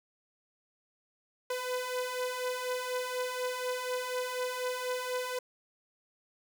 sawtooth beating tone pair, 499.3 / 503.4 Hz, B4 / B4, +19 / +33 cents, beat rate 4.1 Hz, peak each -34 / -30 dBFS, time 1.5-5.39 s, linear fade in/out 5 ms, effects none

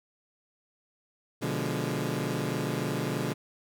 20% pulse chord, B diminished seventh, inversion none, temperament equal with one note detuned, 123.47 / 146.83 / 174.61 / 207.1 Hz, B2 / D3 / F3 / Ab3, 0 / 0 / 0 / -5 cents, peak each -29 / -28 / -31 / -31 dBFS, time 1.41-3.34 s, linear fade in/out 20 ms, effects none

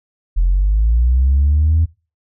sine linear sweep, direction up, 41.2 to 82.9 Hz, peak -9 dBFS, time 0.36-1.86 s, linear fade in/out 20 ms, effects noise-tail reverb RT60 0.3 s tail -21 dB re dry + tanh soft clip ceiling -7 dBFS

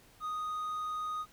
triangle tone, 1243 Hz, D#6, 2 cents flat, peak -32 dBFS, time 0.2-1.26 s, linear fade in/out 50 ms, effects pink hiss -61 dBFS RMS until 1.32 s

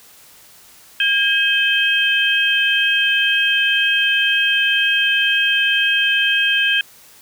sine tone cluster, 1621 / 2560 / 3151 Hz, G#6 / D#7 / G7, -42 / +49 / +8 cents, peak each -18 dBFS, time 1-6.81 s, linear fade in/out 2 ms, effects white hiss -46 dBFS RMS until 7.21 s

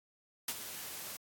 white noise with ADSR envelope, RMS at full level -33 dBFS, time 0.48-1.17 s, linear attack 4 ms, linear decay 48 ms, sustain -11 dB, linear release 7 ms, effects high-pass 80 Hz 12 dB/octave + AAC 64 kbps

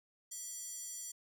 square tone with high-pass filter, 654 Hz, E5, 14 cents flat, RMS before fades -45 dBFS, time 0.31-1.12 s, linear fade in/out 10 ms, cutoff 7000 Hz, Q 4.3, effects none

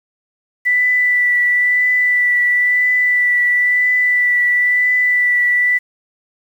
sine tone with vibrato, 1975.5 Hz, B6, in tune, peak -11 dBFS, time 0.65-5.79 s, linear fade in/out 20 ms, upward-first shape triangle, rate 0.99 Hz, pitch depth 17 cents each way, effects 7-bit

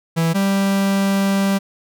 45% pulse tone pair in turn, 164.7 / 196.26 Hz, E3 / G3, -1 / +2 cents, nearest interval minor third, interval 303 cents, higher second, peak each -15 / -15 dBFS, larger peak neither, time 0.16-0.34 / 0.34-1.59 s, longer second, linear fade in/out 20 ms, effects none

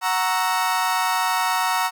35% pulse chord, F# dominant seventh, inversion none, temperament equal, 740 / 932.3 / 1108.7 / 1318.5 Hz, F#5 / A#5 / C#6 / E6, 0 / 0 / 0 / 0 cents, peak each -24 / -21 / -26 / -25 dBFS, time 0.01-1.91 s, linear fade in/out 50 ms, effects none

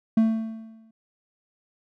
triangle tone with exponential decay, 222.8 Hz, A3, 22 cents sharp, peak -12 dBFS, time 0.17-0.91 s, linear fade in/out 5 ms, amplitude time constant 160 ms, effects none

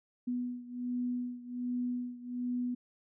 sine beating tone pair, 245.8 / 247.1 Hz, B3 / B3, -8 / +1 cents, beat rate 1.3 Hz, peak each -35 / -38 dBFS, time 0.27-2.75 s, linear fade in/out 10 ms, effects none

